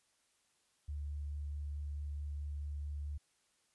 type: tone with vibrato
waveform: sine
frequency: 72.9 Hz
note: D2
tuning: 12 cents flat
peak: -38 dBFS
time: 0.88-3.18 s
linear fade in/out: 10 ms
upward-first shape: sine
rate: 4.6 Hz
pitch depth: 9 cents each way
effects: white hiss -75 dBFS RMS until 3.74 s + resampled to 24000 Hz